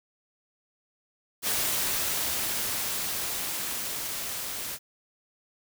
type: noise with level ramp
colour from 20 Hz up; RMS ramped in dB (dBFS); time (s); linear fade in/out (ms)
white; -27 to -35; 1.42-4.79; 50
effects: none